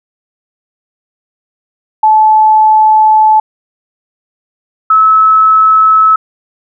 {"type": "tone pair in turn", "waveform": "sine", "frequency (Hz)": [866, 1297.5], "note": ["A5", "E6"], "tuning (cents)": [-28, -28], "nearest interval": "perfect fifth", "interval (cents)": 700, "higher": "second", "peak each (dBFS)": -3, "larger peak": "neither", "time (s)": [[2.03, 3.4], [4.9, 6.16]], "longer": "first", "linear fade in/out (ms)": 5, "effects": []}